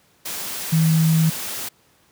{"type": "tone in noise", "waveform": "sine", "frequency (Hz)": 160.7, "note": "E3", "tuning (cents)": -44, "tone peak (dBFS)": -13, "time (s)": [0.72, 1.3], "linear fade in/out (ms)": 10, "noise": "white", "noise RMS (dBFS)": -29, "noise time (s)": [0.25, 1.69], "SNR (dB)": 13, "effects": ["pink hiss -58 dBFS RMS until 2.11 s", "high-pass 100 Hz 12 dB/octave"]}